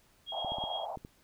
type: tone with tremolo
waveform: sine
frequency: 3276 Hz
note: G#7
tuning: 24 cents flat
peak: -34 dBFS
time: 0.26-0.86 s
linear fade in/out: 50 ms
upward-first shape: triangle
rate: 8.7 Hz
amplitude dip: 65%
type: band-pass noise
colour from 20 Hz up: white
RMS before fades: -38 dBFS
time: 0.32-0.96 s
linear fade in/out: 2 ms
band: 630 to 830 Hz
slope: 48 dB/octave
type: clicks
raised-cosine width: 3 ms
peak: -31 dBFS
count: 6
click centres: 0.447 / 0.52 / 0.585 / 0.639 / 0.973 / 1.049 s
effects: pink hiss -66 dBFS RMS until 1.23 s